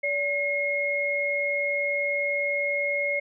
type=tone pair together; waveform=sine; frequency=574 / 2155 Hz; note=D5 / C#7; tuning=-40 / -49 cents; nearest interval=octave + major seventh; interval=2291 cents; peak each=-28 / -25 dBFS; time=0.03-3.2 s; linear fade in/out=10 ms; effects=none